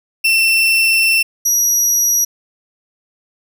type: tone pair in turn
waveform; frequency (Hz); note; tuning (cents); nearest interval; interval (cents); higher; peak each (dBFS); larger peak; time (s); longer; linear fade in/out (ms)
35% pulse; 2689 / 5792; E7 / F#8; +34 / -38; octave + minor second; 1328; second; -9; neither; 0.24-1.23 / 1.45-2.25; first; 10
effects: none